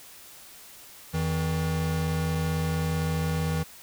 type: tone pair together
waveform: square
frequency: 84.7 / 160.4 Hz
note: E2 / E3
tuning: +48 / -47 cents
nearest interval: major seventh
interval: 1105 cents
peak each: -31 / -27 dBFS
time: 1.13-3.64 s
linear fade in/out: 20 ms
effects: white hiss -48 dBFS RMS until 3.82 s